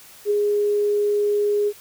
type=tone with ADSR envelope; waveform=sine; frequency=413.4 Hz; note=G#4; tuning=8 cents flat; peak=-15 dBFS; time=0.25-1.73 s; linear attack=54 ms; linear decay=15 ms; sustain=-2 dB; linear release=54 ms; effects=white hiss -46 dBFS RMS until 1.8 s